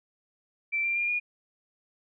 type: tone with pitch steps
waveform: sine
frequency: 2337 / 2370 / 2403 / 2436 Hz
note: D7 / D7 / D7 / D#7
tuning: -9 / +15 / +39 / -37 cents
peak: -25 dBFS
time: 0.72-1.2 s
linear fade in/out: 20 ms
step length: 120 ms
effects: none